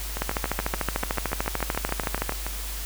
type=two click trains; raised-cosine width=0.5 ms; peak=-15 / -9 dBFS; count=17 / 29; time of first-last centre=0.17-2.466 / 0.22-2.294 s; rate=6.97 / 13.5 Hz; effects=added 50 Hz sine -32 dBFS peak until 2.85 s + white hiss -36 dBFS RMS until 2.85 s